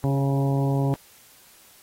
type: harmonic tone with a mistuned harmonic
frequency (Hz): 138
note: C#3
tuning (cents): -7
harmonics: 1 / 2 / 3 / 4 / 5 / 6 / 7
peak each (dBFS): -21 / -27 / -31 / -33 / -35 / -37 / -38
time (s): 0.04-0.94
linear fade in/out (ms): 0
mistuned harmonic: 3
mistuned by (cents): -17
effects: white hiss -53 dBFS RMS until 1.82 s + AAC 48 kbps